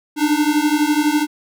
square beating tone pair, 293.7 / 305.7 Hz, D4 / D#4, 0 / -30 cents, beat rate 12 Hz, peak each -18 dBFS, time 0.16-1.27 s, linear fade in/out 50 ms, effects none

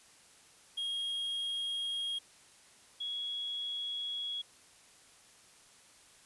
triangle / sine tone pair in turn, 3264 / 3338 Hz, G#7 / G#7, -31 / +8 cents, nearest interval unison, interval 39 cents, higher second, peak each -32 / -35 dBFS, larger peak first, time 0.77-2.19 / 3-4.42 s, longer neither, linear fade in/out 10 ms, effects white hiss -60 dBFS RMS until 6.25 s + resampled to 24000 Hz

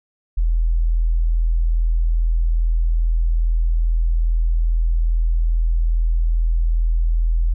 sine tone, 41.2 Hz, E1, in tune, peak -14 dBFS, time 0.37-7.54 s, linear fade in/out 10 ms, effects none

